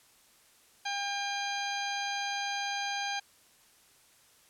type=harmonic tone with a mistuned harmonic; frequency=803 Hz; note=G5; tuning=41 cents sharp; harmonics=1 / 2 / 3 / 4 / 5 / 6 / 8; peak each=-35 / -38 / -40 / -41 / -42 / -43 / -44 dBFS; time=0.85-3.2 s; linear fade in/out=10 ms; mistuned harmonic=8; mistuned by=-25 cents; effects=white hiss -62 dBFS RMS until 4.49 s + low-pass 12000 Hz 12 dB/octave